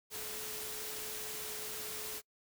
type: tone in noise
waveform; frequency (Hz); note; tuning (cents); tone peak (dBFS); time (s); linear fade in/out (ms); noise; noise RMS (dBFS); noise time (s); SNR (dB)
sine; 430; A4; -40; -50; 0.1-2.22; 50; white; -42; 0.1-2.22; -11
effects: noise-tail reverb RT60 0.1 s tail -26 dB re dry